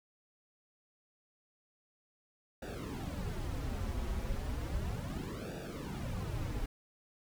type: noise with flanger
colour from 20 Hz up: brown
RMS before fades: -38 dBFS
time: 2.62-6.66 s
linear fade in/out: 5 ms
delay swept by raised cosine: 0.94 to 6.74 ms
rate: 0.34 Hz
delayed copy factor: -0.95
effects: none